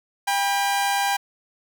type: tone pair together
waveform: sawtooth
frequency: 798.7 / 976 Hz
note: G5 / B5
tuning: +32 / -21 cents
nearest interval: minor third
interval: 347 cents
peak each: -17 / -24 dBFS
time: 0.27-1.17 s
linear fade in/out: 10 ms
effects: none